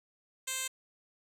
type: tone with band-pass filter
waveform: 10% pulse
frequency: 523 Hz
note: C5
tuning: 1 cent flat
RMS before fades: -36 dBFS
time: 0.47-0.68 s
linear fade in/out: 10 ms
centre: 7600 Hz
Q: 1.1
effects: none